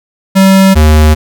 square tone pair in turn, 192.3 / 76.87 Hz, G3 / D#2, -33 / -20 cents, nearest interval octave + major third, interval 1587 cents, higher first, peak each -3 dBFS, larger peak neither, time 0.35-0.75 / 0.75-1.15 s, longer neither, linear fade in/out 20 ms, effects none

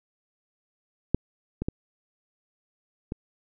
clicks, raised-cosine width 3 ms, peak -7 / -16 / -14 / -18 dBFS, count 4, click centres 1.146 / 1.62 / 1.685 / 3.121 s, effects none

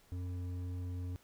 sine tone with hard clipping, 89.8 Hz, F2, 49 cents sharp, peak -39 dBFS, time 0.12-1.16 s, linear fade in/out 0 ms, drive 8 dB, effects pink hiss -66 dBFS RMS until 1.23 s

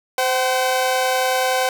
sawtooth tone pair together, 517 / 760.4 Hz, C5 / F#5, -21 / +47 cents, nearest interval perfect fifth, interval 668 cents, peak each -16 dBFS, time 0.18-1.69 s, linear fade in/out 2 ms, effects none

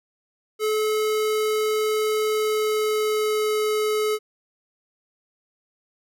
square tone with pitch glide, 430.4 to 427.4 Hz, A4 to G#4, -38 to +50 cents, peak -21 dBFS, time 0.59-4.19 s, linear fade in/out 50 ms, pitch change -12 cents, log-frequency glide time 2.25-3.6 s, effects none

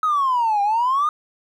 triangle exponential two-way sweep, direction down then up, 1286 to 796 to 1243 Hz, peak -13 dBFS, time 0.03-1.09 s, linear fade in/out 2 ms, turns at 0.62 s, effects tanh soft clip ceiling -13 dBFS

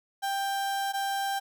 35% pulse tone pair in turn, 789 / 789 Hz, G5 / G5, +11 / +11 cents, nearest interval unison, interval 0 cents, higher neither, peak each -26 dBFS, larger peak neither, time 0.22-0.93 / 0.93-1.4 s, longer first, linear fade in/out 20 ms, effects none

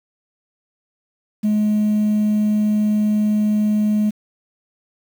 sine tone, 211.3 Hz, G#3, 30 cents sharp, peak -12 dBFS, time 1.43-4.11 s, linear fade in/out 20 ms, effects tanh soft clip ceiling -13 dBFS + 7-bit

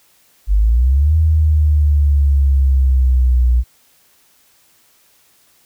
sine exponential two-way sweep, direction up then down, 47.52 to 80.1 to 60.1 Hz, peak -9 dBFS, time 0.47-3.64 s, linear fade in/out 50 ms, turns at 1.16 s, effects white hiss -54 dBFS RMS until 5.65 s

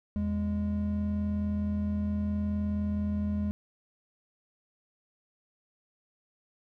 triangle tone pair together, 81.9 / 206.4 Hz, E2 / G#3, -11 / -10 cents, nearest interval octave + major third, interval 1601 cents, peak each -30 / -27 dBFS, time 0.16-3.51 s, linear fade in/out 0 ms, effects none

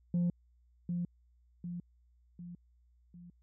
sine tone with echo, 174.61 Hz, F3, in tune, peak -25 dBFS, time 0.14-0.3 s, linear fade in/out 2 ms, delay 750 ms, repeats 4, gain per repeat -6 dB, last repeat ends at 3.3 s, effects tanh soft clip ceiling -26 dBFS + added 60 Hz sine -64 dBFS peak until 3.42 s

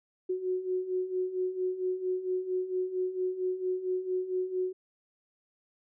sine beating tone pair, 365.8 / 370.2 Hz, F#4 / F#4, -20 / +1 cents, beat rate 4.4 Hz, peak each -35 / -30 dBFS, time 0.29-4.73 s, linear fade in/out 10 ms, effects none

